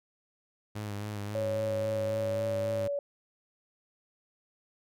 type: tone with vibrato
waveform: sawtooth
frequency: 103.83 Hz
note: G#2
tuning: in tune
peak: -31 dBFS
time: 0.75-2.88 s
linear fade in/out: 10 ms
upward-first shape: sine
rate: 3.7 Hz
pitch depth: 39 cents each way
type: tone with pitch glide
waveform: sine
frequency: 554.4 to 568.7 Hz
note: C#5 to C#5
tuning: 0 to +44 cents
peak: -29 dBFS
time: 1.35-2.99 s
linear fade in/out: 2 ms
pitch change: +44 cents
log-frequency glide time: 2.05-2.48 s
effects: none